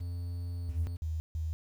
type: tone with pitch glide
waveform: triangle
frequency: 87.31 to 86.26 Hz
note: F2 to F2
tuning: 0 to -21 cents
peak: -32 dBFS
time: 0-0.97 s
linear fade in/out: 10 ms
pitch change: -21 cents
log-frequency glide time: 0.54-0.78 s
type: tone bursts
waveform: sine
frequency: 79.6 Hz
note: D#2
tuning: 40 cents sharp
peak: -31 dBFS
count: 3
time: 0.69-1.53 s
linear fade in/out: 0 ms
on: 180 ms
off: 150 ms
effects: 10-bit